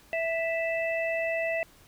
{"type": "harmonic tone", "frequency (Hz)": 659, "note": "E5", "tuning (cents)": -1, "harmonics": [1, 3, 4], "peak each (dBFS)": [-28, -33, -34], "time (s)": [0.13, 1.63], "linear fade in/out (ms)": 0, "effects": ["pink hiss -57 dBFS RMS until 1.87 s"]}